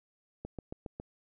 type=click train; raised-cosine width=2 ms; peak=-26 dBFS; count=5; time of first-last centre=0.45-0.999 s; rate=7.28 Hz; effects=none